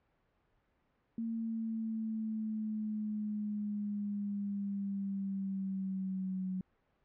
sine exponential sweep, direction down, 228.4 to 185.7 Hz, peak -34 dBFS, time 1.18-6.61 s, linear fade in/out 2 ms, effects pink hiss -75 dBFS RMS until 7.04 s + low-pass 2000 Hz 12 dB/octave

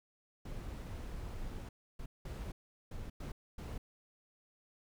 brown noise bursts at uneven times, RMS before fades -43 dBFS, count 6, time 0.45-1.69 / 1.99-2.06 / 2.25-2.52 / 2.91-3.1 / 3.2-3.32 / 3.58-3.78 s, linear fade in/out 5 ms, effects none

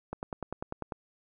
click train, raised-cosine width 1 ms, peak -21 dBFS, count 9, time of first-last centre 0.13-0.922 s, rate 10.1 Hz, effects none

